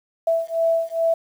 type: beating tone pair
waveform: sine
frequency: 659.3 / 661.7 Hz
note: E5 / E5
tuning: 0 / +6 cents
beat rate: 2.4 Hz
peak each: -21 dBFS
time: 0.27-1.14 s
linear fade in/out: 5 ms
effects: 8-bit